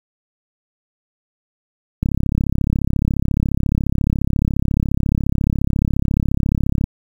click train, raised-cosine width 5 ms, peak -5 dBFS, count 166, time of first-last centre 2.03-6.84 s, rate 34.3 Hz, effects 7-bit

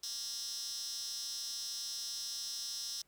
10% pulse tone with high-pass filter, 233.2 Hz, A#3, 1 cent sharp, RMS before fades -41 dBFS, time 0.03-3.02 s, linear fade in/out 5 ms, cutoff 5000 Hz, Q 7.3, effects pink hiss -73 dBFS RMS until 3.07 s

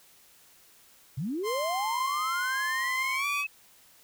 sine linear sweep, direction up, 113.9 to 2600 Hz, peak -29 dBFS, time 1.17-3.47 s, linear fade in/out 10 ms
sawtooth tone with pitch glide, 1046.5 to 1147.8 Hz, C6 to D6, 0 to -40 cents, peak -27 dBFS, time 1.43-3.45 s, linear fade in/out 50 ms, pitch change +160 cents, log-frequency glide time 3.15-3.26 s
effects white hiss -58 dBFS RMS until 4.03 s

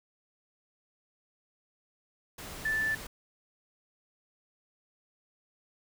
sine tone in noise, 1758 Hz, A6, 2 cents flat, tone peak -27 dBFS, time 2.65-2.95 s, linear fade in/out 5 ms, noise pink, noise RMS -43 dBFS, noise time 2.38-3.07 s, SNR +13 dB, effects none

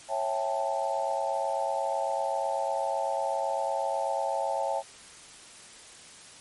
sine chord, A dominant seventh, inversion first, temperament just, 550 / 660 / 792 / 880 Hz, C#5 / E5 / G5 / A5, -14 / +2 / +18 / 0 cents, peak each -32 dBFS, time 0.08-4.83 s, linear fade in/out 50 ms, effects white hiss -49 dBFS RMS until 6.4 s + MP3 48 kbps

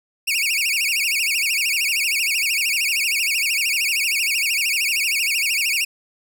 sawtooth tone with vibrato, 2489 Hz, D#7, in tune, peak -15 dBFS, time 0.27-5.85 s, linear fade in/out 10 ms, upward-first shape sine, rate 13 Hz, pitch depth 220 cents each way, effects none

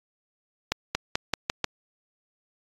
accelerating click train, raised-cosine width 0.2 ms, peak -6 dBFS, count 6, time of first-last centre 0.72-1.643 s, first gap 230 ms, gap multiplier 0.89, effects AAC 32 kbps

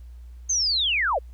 sine linear sweep, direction down, 6450 to 442.5 Hz, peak -20 dBFS, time 0.49-1.19 s, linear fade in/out 10 ms, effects added 60 Hz sine -39 dBFS peak until 1.33 s + pink hiss -65 dBFS RMS until 1.33 s

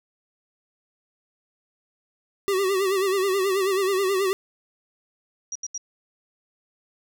square tone with vibrato, 385.7 Hz, G4, 28 cents flat, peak -21 dBFS, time 2.48-4.33 s, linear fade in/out 0 ms, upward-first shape sine, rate 9.3 Hz, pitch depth 76 cents each way
sine tone bursts, 5750 Hz, F8, 50 cents sharp, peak -28 dBFS, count 3, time 5.52-5.778 s, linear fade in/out 2 ms, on 34 ms, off 78 ms
effects none

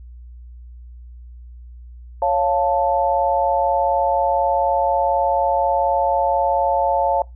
sine chord, Db augmented, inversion none, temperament equal, 554.4 / 698.5 / 880 Hz, Db5 / F5 / A5, 0 / 0 / 0 cents, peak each -20 / -20 / -19 dBFS, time 2.22-7.22 s, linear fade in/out 2 ms, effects noise-tail reverb RT60 0.2 s tail -23 dB re dry + added 60 Hz sine -36 dBFS peak until 7.35 s

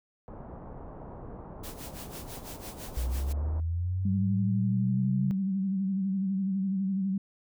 pink low-pass noise, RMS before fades -43 dBFS, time 0.28-3.6 s, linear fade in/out 0 ms, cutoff 1000 Hz, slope 24 dB/octave
white noise with tremolo, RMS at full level -43 dBFS, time 1.63-3.33 s, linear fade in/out 10 ms, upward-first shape sine, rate 6 Hz, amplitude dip 80%
sine linear sweep, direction up, 59.2 to 137.7 Hz, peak -27 dBFS, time 2.97-5.31 s, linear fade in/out 0 ms
sine tone with vibrato, 192.6 Hz, G3, 30 cents flat, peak -26 dBFS, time 4.05-7.18 s, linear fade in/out 5 ms, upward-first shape sine, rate 12 Hz, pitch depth 51 cents each way
effects none

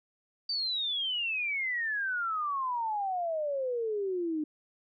sine exponential sweep, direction down, 4660 to 298.4 Hz, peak -29 dBFS, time 0.49-4.44 s, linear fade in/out 5 ms, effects none

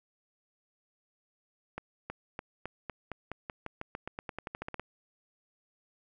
accelerating click train, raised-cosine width 0.5 ms, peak -22 dBFS, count 21, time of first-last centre 1.78-4.796 s, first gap 320 ms, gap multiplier 0.91, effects none

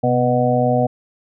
harmonic tone with a mistuned harmonic, 123.47 Hz, B2, in tune, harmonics 1 / 2 / 4 / 5 / 6, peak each -20 / -20 / -20 / -20 / -20 dBFS, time 0.03-0.87 s, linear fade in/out 10 ms, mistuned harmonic 1, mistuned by +70 cents, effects none

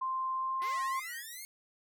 sine tone with pitch glide, 1046.5 to 1061.7 Hz, C6 to C6, 0 to +25 cents, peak -31 dBFS, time 0.01-1 s, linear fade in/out 10 ms, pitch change +25 cents, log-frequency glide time 0.35-0.75 s
sine tone with vibrato, 1975.5 Hz, B6, in tune, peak -40 dBFS, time 0.6-1.24 s, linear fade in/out 50 ms, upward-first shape triangle, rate 3.1 Hz, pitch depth 120 cents each way
5% pulse linear sweep, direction up, 344 to 2199 Hz, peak -33 dBFS, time 0.62-1.45 s, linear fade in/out 0 ms
effects none

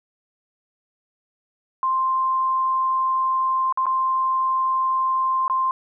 sine tone with dropouts, 1048 Hz, C6, 2 cents sharp, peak -18 dBFS, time 1.83-5.71 s, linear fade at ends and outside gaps 1 ms, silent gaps 3.725-3.774 / 3.857-3.866 / 5.48-5.498 s, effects none

